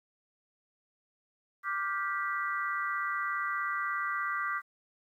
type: chord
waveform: sine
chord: G dominant seventh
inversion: second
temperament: just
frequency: 1176 / 1411.2 / 1568 / 1960 Hz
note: D6 / F6 / G6 / B6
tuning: +2 / +18 / 0 / -14 cents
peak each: -33 / -38 / -37 / -37 dBFS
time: 1.63-4.62 s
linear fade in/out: 50 ms
effects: 11-bit